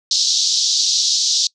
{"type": "band-pass noise", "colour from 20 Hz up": "white", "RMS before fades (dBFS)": -17, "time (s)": [0.11, 1.47], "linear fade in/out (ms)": 2, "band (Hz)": [3700, 6200], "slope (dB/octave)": 48, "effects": ["noise-tail reverb RT60 0.1 s tail -24 dB re dry"]}